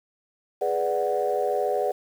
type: chord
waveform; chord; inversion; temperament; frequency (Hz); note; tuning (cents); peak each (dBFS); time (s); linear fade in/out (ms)
sine; G# half-diminished seventh; none; equal; 415.3 / 493.9 / 587.3 / 740; G#4 / B4 / D5 / F#5; 0 / 0 / 0 / 0; -27; 0.61-1.92; 10
effects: tanh soft clip ceiling -13 dBFS + 8-bit